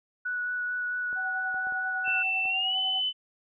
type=tone with vibrato; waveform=sine; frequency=1473 Hz; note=F#6; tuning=8 cents flat; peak=-28 dBFS; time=0.25-2.23 s; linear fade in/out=10 ms; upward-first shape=sine; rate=4.5 Hz; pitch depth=9 cents each way
type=clicks; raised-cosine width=1 ms; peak=-34 dBFS; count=6; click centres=1.129 / 1.544 / 1.67 / 1.723 / 2.078 / 2.455 s
type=tone with tremolo; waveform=sine; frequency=758 Hz; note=F#5; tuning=42 cents sharp; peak=-33 dBFS; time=1.15-3.02 s; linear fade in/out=50 ms; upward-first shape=sine; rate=10 Hz; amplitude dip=55%
type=tone with pitch glide; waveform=sine; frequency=2673 to 3018 Hz; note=E7 to F#7; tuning=+23 to +34 cents; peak=-25 dBFS; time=2.04-3.13 s; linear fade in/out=50 ms; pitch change=+211 cents; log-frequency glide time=2.46-2.78 s
effects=none